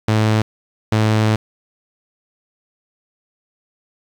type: tone bursts at uneven times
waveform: sawtooth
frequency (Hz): 108.7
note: A2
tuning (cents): -21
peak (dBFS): -9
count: 2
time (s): 0.08-0.42 / 0.92-1.36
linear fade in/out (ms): 5
effects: low-pass 6000 Hz 12 dB/octave + 7-bit